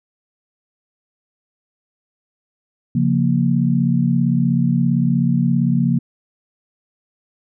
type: chord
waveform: sine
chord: Bb minor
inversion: first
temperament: equal with one note detuned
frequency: 137.55 / 174.61 / 233.1 Hz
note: Db3 / F3 / Bb3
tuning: -13 / 0 / 0 cents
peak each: -18 dBFS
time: 2.95-5.99 s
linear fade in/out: 5 ms
effects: none